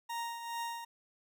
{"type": "tone with tremolo", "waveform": "40% pulse", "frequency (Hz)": 932.3, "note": "A#5", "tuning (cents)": 0, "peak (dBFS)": -34, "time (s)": [0.09, 0.85], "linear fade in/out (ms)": 10, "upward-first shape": "triangle", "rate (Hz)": 2.4, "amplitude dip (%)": 60, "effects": []}